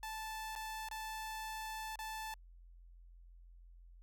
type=tone with dropouts; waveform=sawtooth; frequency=877 Hz; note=A5; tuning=6 cents flat; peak=-38 dBFS; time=0.03-2.34 s; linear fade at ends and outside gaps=1 ms; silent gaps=0.553-0.56 / 0.887-0.912 / 1.957-1.99 s; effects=added 43 Hz sine -55 dBFS peak until 4.02 s